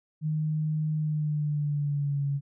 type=tone with pitch glide; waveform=sine; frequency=154.5 to 140.86 Hz; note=D#3 to C#3; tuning=-12 to +28 cents; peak=-25 dBFS; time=0.21-2.41 s; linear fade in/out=50 ms; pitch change=-160 cents; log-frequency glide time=0.95-2.25 s; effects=none